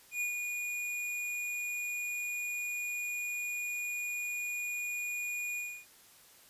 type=tone with ADSR envelope; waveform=square; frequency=2445 Hz; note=D#7; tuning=31 cents flat; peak=-31 dBFS; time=0.11-5.86 s; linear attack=100 ms; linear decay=110 ms; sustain=-4 dB; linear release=290 ms; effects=white hiss -59 dBFS RMS until 6.49 s + resampled to 32000 Hz